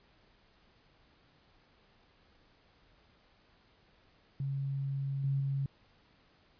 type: tone with level steps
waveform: sine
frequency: 137.5 Hz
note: C#3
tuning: 14 cents flat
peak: -32 / -28 / -30 dBFS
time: 4.4-5.66 s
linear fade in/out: 2 ms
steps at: 5.24 / 5.4 s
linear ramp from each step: 2 ms
effects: pink hiss -66 dBFS RMS until 6.59 s + resampled to 11025 Hz